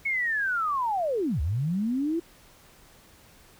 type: linear two-way sweep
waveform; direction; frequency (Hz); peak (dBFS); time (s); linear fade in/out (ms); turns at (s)
sine; down then up; 2217 to 65.41 to 344.8; -24; 0.05-2.2; 10; 1.41
effects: pink hiss -55 dBFS RMS until 3.59 s